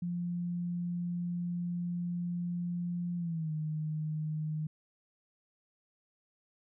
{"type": "tone with pitch glide", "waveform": "sine", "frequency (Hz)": [174.6, 154.66], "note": ["F3", "D#3"], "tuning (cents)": [0, -10], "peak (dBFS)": -32, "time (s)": [0.02, 4.67], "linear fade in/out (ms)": 5, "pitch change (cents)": -210, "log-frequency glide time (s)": [3.17, 3.52], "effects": []}